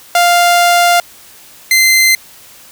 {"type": "tone pair in turn", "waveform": "sawtooth", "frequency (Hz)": [698.5, 2073], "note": ["F5", "C7"], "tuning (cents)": [0, -17], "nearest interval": "octave + perfect fifth", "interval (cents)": 1883, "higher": "second", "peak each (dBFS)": -3, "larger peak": "neither", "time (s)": [[0.15, 1], [1.71, 2.15]], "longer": "first", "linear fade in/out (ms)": 2, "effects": ["white hiss -39 dBFS RMS until 2.71 s"]}